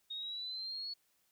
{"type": "exponential sweep", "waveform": "sine", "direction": "up", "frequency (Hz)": [3716, 4407], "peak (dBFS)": -39, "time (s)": [0.1, 0.94], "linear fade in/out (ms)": 10, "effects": ["white hiss -75 dBFS RMS until 1.31 s"]}